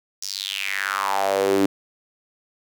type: tone with high-pass filter sweep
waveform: sawtooth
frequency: 98 Hz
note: G2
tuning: in tune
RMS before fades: -23 dBFS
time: 0.22-1.66 s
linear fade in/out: 5 ms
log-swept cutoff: 5800 to 290 Hz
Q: 5
effects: none